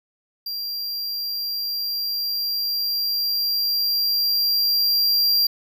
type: tone with level ramp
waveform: square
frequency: 4751 Hz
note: D8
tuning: 19 cents sharp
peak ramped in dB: -27 to -16 dBFS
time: 0.46-5.47 s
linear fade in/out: 5 ms
effects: none